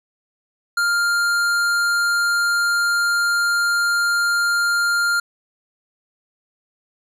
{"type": "tone with hard clipping", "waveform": "triangle", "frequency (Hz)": 1400, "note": "F6", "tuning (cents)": 4, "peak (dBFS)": -18, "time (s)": [0.77, 5.2], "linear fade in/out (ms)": 5, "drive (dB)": 17, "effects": []}